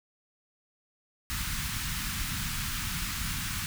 pink band-stop noise, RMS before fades -33 dBFS, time 1.3-3.66 s, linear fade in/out 0 ms, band 210 to 1200 Hz, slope 24 dB/octave, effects none

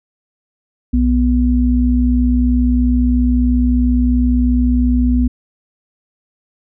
sine tone pair together, 61.5 / 246.9 Hz, B1 / B3, -7 / 0 cents, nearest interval 2 octaves, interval 2407 cents, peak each -13 dBFS, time 0.93-5.28 s, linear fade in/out 10 ms, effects none

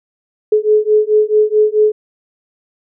sine beating tone pair, 424.3 / 428.9 Hz, G#4 / A4, +37 / -44 cents, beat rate 4.6 Hz, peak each -12 dBFS, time 0.52-1.92 s, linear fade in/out 5 ms, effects none

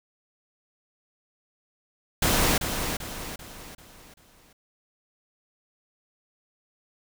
pink noise with echo, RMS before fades -22 dBFS, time 2.22-2.58 s, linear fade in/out 5 ms, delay 390 ms, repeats 5, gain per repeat -7 dB, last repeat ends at 4.53 s, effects none

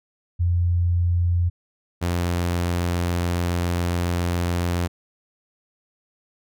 sine / sawtooth tone pair in turn, 87.2 / 87.2 Hz, F2 / F2, -2 / -2 cents, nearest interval unison, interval 0 cents, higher neither, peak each -17 / -17 dBFS, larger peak neither, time 0.39-1.5 / 2.01-4.88 s, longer second, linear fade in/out 20 ms, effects none

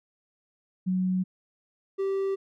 sine / triangle tone pair in turn, 185 / 389.3 Hz, F#3 / G4, 0 / -12 cents, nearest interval octave + minor second, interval 1288 cents, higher second, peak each -23 dBFS, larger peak neither, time 0.86-1.24 / 1.98-2.36 s, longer neither, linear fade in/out 20 ms, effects none

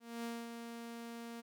sawtooth tone with ADSR envelope, 233.1 Hz, A#3, in tune, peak -35 dBFS, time 0-1.42 s, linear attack 240 ms, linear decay 230 ms, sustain -6 dB, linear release 26 ms, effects none

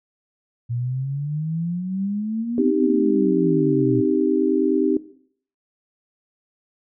sine exponential two-way sweep, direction up then down, 117.3 to 261.2 to 117.3 Hz, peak -22 dBFS, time 0.69-4.02 s, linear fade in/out 20 ms, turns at 2.78 s
sine chord, C minor, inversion none, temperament equal, 261.6 / 311.1 / 392 Hz, C4 / Eb4 / G4, 0 / 0 / 0 cents, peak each -21 dBFS, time 2.58-4.97 s, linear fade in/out 2 ms
effects noise-tail reverb RT60 0.6 s tail -17 dB re dry

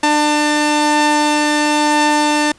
sawtooth tone pair together, 298.8 / 895.4 Hz, D4 / A5, +30 / +30 cents, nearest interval octave + perfect fifth, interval 1900 cents, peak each -11 dBFS, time 0.03-2.52 s, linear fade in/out 5 ms, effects pink hiss -48 dBFS RMS until 2.58 s + resampled to 22050 Hz

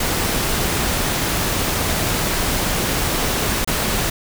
pink noise with dropouts, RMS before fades -20 dBFS, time 0-4.1 s, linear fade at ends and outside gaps 5 ms, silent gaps 3.647-3.674 s, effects none

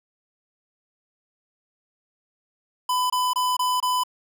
square tone bursts, 1002 Hz, B5, 25 cents sharp, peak -21 dBFS, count 5, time 2.89-4.036 s, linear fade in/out 5 ms, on 210 ms, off 24 ms, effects none

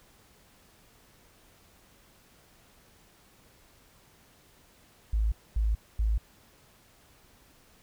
sine tone bursts, 54 Hz, A1, 32 cents flat, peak -23 dBFS, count 3, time 5.13-6.18 s, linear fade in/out 5 ms, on 190 ms, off 240 ms, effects pink hiss -60 dBFS RMS until 7.82 s

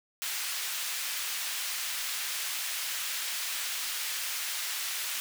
pink high-pass noise, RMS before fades -34 dBFS, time 0.22-5.2 s, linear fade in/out 0 ms, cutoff 2000 Hz, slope 12 dB/octave, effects none

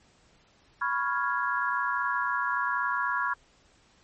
sine chord, C# dominant seventh, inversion third, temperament equal, 987.8 / 1108.7 / 1396.9 / 1661.2 Hz, B5 / C#6 / E#6 / G#6, 0 / 0 / 0 / 0 cents, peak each -31 dBFS, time 0.81-3.34 s, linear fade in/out 10 ms, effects pink hiss -62 dBFS RMS until 4.03 s + MP3 32 kbps

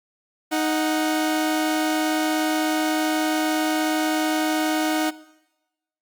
sawtooth tone pair together, 311.1 / 738.1 Hz, D#4 / F#5, 0 / -4 cents, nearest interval octave + minor third, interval 1496 cents, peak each -18 / -22 dBFS, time 0.51-5.11 s, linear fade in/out 20 ms, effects noise-tail reverb RT60 1.0 s tail -19 dB re dry + Opus 48 kbps

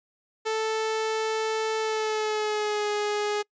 sawtooth tone with pitch glide, 440 to 416.7 Hz, A4 to G#4, 0 to +6 cents, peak -21 dBFS, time 0.45-3.43 s, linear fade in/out 20 ms, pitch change -94 cents, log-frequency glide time 1.79-2.89 s, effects noise-tail reverb RT60 0.1 s tail -26 dB re dry + resampled to 16000 Hz

